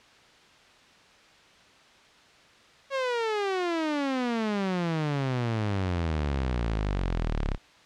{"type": "exponential sweep", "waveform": "sawtooth", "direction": "down", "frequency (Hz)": [554.4, 32.7], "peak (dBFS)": -22, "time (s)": [2.9, 7.58], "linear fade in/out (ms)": 50, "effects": ["white hiss -55 dBFS RMS until 7.85 s", "low-pass 4000 Hz 12 dB/octave"]}